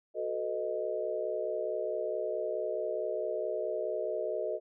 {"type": "chord", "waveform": "sine", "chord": "B dominant seventh", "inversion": "second", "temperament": "equal with one note detuned", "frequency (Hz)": [370, 440, 504.6, 622.3], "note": ["F#4", "A4", "B4", "D#5"], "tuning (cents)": [0, 0, 37, 0], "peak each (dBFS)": [-39, -36, -39, -34], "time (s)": [0.14, 4.6], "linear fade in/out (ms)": 50, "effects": []}